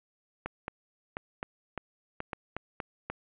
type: clicks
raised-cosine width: 0.5 ms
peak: -19 dBFS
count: 10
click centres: 0.46 / 0.681 / 1.169 / 1.429 / 1.777 / 2.204 / 2.332 / 2.566 / 2.802 / 3.1 s
effects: resampled to 8000 Hz + 10-bit